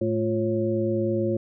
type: harmonic tone with a mistuned harmonic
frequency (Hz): 109.2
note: A2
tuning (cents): -13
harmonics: 1 / 2 / 3 / 5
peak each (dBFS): -29 / -28 / -25 / -28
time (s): 0.01-1.37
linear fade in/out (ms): 5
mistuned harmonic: 3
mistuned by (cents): +110
effects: none